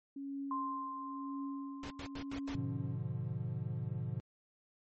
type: tone with tremolo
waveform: sine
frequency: 277.2 Hz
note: C#4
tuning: in tune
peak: -37 dBFS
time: 0.16-2.96 s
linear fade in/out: 5 ms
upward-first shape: triangle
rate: 0.98 Hz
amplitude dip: 75%
type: tone with exponential decay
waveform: sine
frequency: 1046.5 Hz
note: C6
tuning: in tune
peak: -34 dBFS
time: 0.51-3.37 s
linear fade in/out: 2 ms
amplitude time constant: 620 ms
type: noise bursts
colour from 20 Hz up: pink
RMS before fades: -45 dBFS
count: 5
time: 1.83-2.549 s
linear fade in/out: 2 ms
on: 75 ms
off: 86 ms
type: chord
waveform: triangle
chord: G# diminished seventh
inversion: none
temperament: equal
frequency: 103.83 / 123.47 / 146.83 / 174.61 Hz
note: G#2 / B2 / D3 / F3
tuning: 0 / 0 / 0 / 0 cents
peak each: -40 / -37 / -40 / -43 dBFS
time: 2.55-4.2 s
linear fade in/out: 0 ms
effects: low-pass 5000 Hz 12 dB/octave + MP3 32 kbps